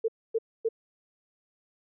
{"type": "tone bursts", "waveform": "sine", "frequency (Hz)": 450.3, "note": "A4", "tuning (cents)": 40, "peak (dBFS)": -23, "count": 3, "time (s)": [0.04, 0.689], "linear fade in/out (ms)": 10, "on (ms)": 43, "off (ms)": 260, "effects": []}